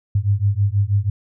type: beating tone pair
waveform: sine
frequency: 98 / 104.2 Hz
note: G2 / G#2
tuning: 0 / +6 cents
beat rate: 6.2 Hz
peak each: -18 dBFS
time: 0.15-1.1 s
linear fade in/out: 5 ms
effects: none